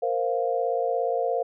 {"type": "chord", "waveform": "sine", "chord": "Bb suspended second", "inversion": "none", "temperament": "equal", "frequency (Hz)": [466.2, 523.3, 698.5], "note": ["Bb4", "C5", "F5"], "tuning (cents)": [0, 0, 0], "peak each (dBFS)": -27, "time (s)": [0.02, 1.43], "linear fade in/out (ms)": 10, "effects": []}